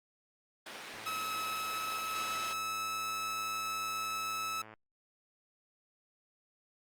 white band-pass noise, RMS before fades -45 dBFS, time 0.66-2.53 s, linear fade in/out 5 ms, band 260 to 3600 Hz, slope 12 dB/octave
click train, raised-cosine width 0.5 ms, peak -36 dBFS, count 415, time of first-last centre 0.94-4.738 s, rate 109 Hz
sawtooth tone with pitch glide, 1290 to 1301.2 Hz, E6 to E6, -38 to -23 cents, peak -31 dBFS, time 1.06-4.62 s, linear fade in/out 5 ms, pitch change +15 cents, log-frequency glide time 1.29-2.94 s
effects Opus 32 kbps

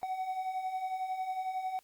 triangle beating tone pair, 742 / 753 Hz, F#5 / F#5, +5 / +30 cents, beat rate 11 Hz, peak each -39 / -32 dBFS, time 0.03-1.79 s, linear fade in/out 0 ms, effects white hiss -67 dBFS RMS until 1.83 s + Opus 48 kbps

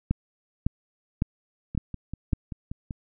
two click trains, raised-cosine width 5 ms, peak -10 / -21 dBFS, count 5 / 7, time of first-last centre 0.11-2.332 / 1.75-2.908 s, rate 1.8 / 5.18 Hz, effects none

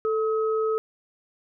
sine tone pair together, 440 / 1275.8 Hz, A4 / D#6, 0 / +43 cents, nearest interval octave + tritone, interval 1843 cents, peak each -22 / -30 dBFS, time 0.05-0.78 s, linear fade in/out 0 ms, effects none

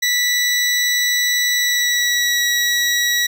20% pulse tone with pitch glide, 1962 to 1928.3 Hz, B6 to B6, -12 to -42 cents, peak -10 dBFS, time 0.02-3.27 s, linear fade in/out 10 ms, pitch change -30 cents, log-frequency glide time 1.54-2.46 s, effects none

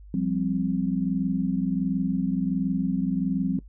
sine chord, F suspended second, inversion none, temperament equal, 174.61 / 196 / 261.6 Hz, F3 / G3 / C4, 0 / 0 / 0 cents, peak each -27 dBFS, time 0.14-3.59 s, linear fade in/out 2 ms, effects noise-tail reverb RT60 0.1 s tail -19 dB re dry + added 50 Hz sine -43 dBFS peak until 3.68 s

